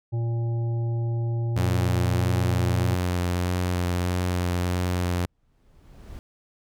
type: harmonic tone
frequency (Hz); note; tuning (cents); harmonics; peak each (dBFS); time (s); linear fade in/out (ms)
116.5; A#2; -1; 1 / 3 / 5 / 7; -23 / -37 / -44 / -45; 0.12-2.96; 20
type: tone with vibrato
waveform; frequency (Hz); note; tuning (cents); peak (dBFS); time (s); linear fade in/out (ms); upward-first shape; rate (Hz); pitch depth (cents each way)
sawtooth; 89.3; F2; +39; -19; 1.56-5.26; 10; sine; 1.6; 16
type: noise with exponential growth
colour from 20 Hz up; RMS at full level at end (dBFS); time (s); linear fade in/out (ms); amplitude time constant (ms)
brown; -38; 5.13-6.19; 0; 230
effects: none